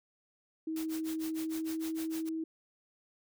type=tone with pitch glide; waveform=sine; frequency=318.9 to 321.5 Hz; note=D#4 to E4; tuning=+43 to -43 cents; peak=-33 dBFS; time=0.67-2.44 s; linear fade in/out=5 ms; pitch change=+14 cents; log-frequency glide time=1.37-1.87 s
type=noise with tremolo; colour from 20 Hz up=white; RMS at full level=-44 dBFS; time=0.76-2.29 s; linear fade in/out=2 ms; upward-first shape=sine; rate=6.6 Hz; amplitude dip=100%
effects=none